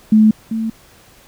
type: tone pair in turn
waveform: sine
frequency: 216.4 / 223.1 Hz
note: A3 / A3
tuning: -29 / +24 cents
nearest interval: minor second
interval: 53 cents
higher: second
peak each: -6 / -17 dBFS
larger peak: first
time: 0.12-0.31 / 0.51-0.7 s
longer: neither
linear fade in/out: 5 ms
effects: pink hiss -47 dBFS RMS until 1.27 s